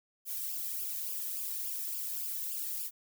violet noise with flanger, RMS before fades -37 dBFS, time 0.25-2.91 s, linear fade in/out 50 ms, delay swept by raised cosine 0.49 to 1.47 ms, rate 3.5 Hz, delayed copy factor -0.8, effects none

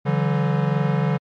square tone cluster, 144.5 / 166.8 / 190.5 Hz, D3 / E3 / G3, -28 / +21 / -49 cents, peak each -21 / -24 / -26 dBFS, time 0.05-1.18 s, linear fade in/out 20 ms, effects low-pass 2000 Hz 12 dB/octave + MP3 64 kbps

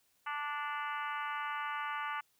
harmonic tone with a mistuned harmonic, 293.1 Hz, D4, 3 cents flat, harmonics 3 / 4 / 5 / 6 / 7 / 8 / 9 / 10, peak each -41 / -39 / -42 / -47 / -46 / -51 / -51 / -52 dBFS, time 0.26-2.21 s, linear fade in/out 10 ms, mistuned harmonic 8, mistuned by -21 cents, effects white hiss -73 dBFS RMS until 2.39 s

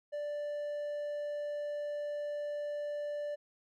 triangle tone, 587.3 Hz, D5, in tune, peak -33 dBFS, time 0.12-3.36 s, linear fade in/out 20 ms, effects none

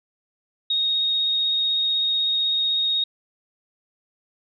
sine tone with vibrato, 3737 Hz, A#7, 4 cents sharp, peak -19 dBFS, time 0.7-3.04 s, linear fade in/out 5 ms, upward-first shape sine, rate 16 Hz, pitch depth 11 cents each way, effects none

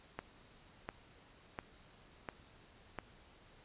click train, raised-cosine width 0.5 ms, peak -25 dBFS, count 5, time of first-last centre 0.19-2.987 s, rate 1.43 Hz, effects pink hiss -62 dBFS RMS until 3.64 s + resampled to 8000 Hz

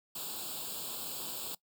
white noise with comb filter, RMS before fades -40 dBFS, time 0.15-1.55 s, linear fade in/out 5 ms, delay 0.25 ms, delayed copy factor +0.95, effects noise-tail reverb RT60 0.1 s tail -21 dB re dry + high-pass 150 Hz 12 dB/octave

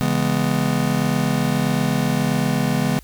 square chord, C# minor seventh, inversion none, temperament just, 138.59 / 166.31 / 207.9 / 249.5 Hz, C#3 / E3 / G#3 / B3, 0 / +16 / +2 / +18 cents, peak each -24 dBFS, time 0.01-2.99 s, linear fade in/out 0 ms, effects added 53 Hz sine -42 dBFS peak until 3.03 s + white hiss -52 dBFS RMS until 3.03 s

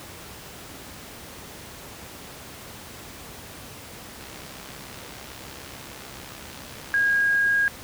click train, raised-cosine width 0.2 ms, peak -25 dBFS, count 201, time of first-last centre 4.21-7.204 s, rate 66.8 Hz
sine tone, 1633 Hz, G#6, 30 cents flat, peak -18 dBFS, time 6.94-7.68 s, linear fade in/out 0 ms
effects pink hiss -41 dBFS RMS until 7.83 s + high-pass 60 Hz 12 dB/octave

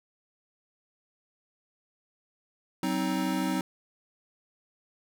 square chord, C diminished, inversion second, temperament just, 188.37 / 261.6 / 314 Hz, Gb3 / C4 / Eb4, +31 / 0 / +16 cents, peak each -32 / -32 / -32 dBFS, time 2.83-3.61 s, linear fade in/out 2 ms, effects none

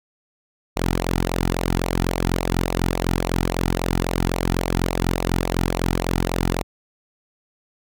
sawtooth tone with flanger, 44 Hz, F1, 14 cents sharp, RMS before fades -22 dBFS, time 0.76-6.63 s, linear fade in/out 10 ms, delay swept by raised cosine 0.59 to 1.89 ms, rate 3.6 Hz, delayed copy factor -0.7, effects none

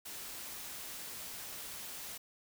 white noise, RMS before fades -45 dBFS, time 0.05-2.18 s, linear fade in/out 10 ms, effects none

